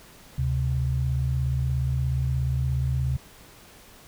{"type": "tone pair together", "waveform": "sine", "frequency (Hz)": [72.8, 129.71], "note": ["D2", "C3"], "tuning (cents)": [-15, -15], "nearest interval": "minor seventh", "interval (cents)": 1000, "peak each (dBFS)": [-26, -24], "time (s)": [0.38, 3.17], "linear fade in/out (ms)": 5, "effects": ["pink hiss -50 dBFS RMS until 4.07 s"]}